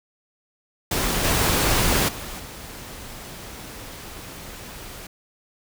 pink noise with level steps, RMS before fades -23 / -20 / -34 / -38 dBFS, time 0.91-5.07 s, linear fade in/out 5 ms, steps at 1.24 / 2.08 / 2.39 s, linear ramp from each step 10 ms, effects none

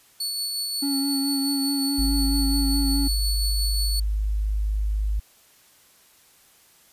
sawtooth tone with tremolo, 4435 Hz, C#8, in tune, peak -22 dBFS, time 0.2-4 s, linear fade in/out 5 ms, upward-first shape sine, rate 5.6 Hz, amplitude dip 25%
triangle tone with vibrato, 277 Hz, C#4, 1 cent flat, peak -21 dBFS, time 0.82-3.08 s, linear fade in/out 10 ms, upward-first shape sine, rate 4.7 Hz, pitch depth 27 cents each way
sine tone, 51.91 Hz, G#1, in tune, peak -21 dBFS, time 1.98-5.2 s, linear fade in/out 10 ms
effects white hiss -56 dBFS RMS until 6.92 s + resampled to 32000 Hz

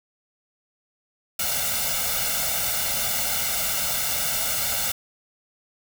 white noise with comb filter, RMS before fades -25 dBFS, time 1.39-4.92 s, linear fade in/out 5 ms, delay 1.4 ms, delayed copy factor +1, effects none

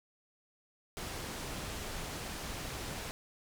pink low-pass noise, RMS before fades -41 dBFS, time 0.97-3.11 s, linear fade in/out 0 ms, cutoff 11000 Hz, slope 12 dB/octave, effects none

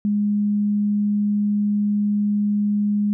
sine tone, 206.6 Hz, G#3, 9 cents flat, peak -17 dBFS, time 0.05-3.13 s, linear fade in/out 0 ms, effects none

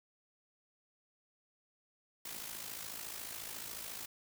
white noise with amplitude modulation, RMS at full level -42 dBFS, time 2.25-4.06 s, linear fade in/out 5 ms, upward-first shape sine, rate 54.1 Hz, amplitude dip 60%, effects none

